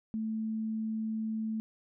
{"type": "tone", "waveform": "sine", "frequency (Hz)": 220, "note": "A3", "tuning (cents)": 0, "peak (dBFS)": -31, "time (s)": [0.14, 1.6], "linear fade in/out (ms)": 0, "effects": []}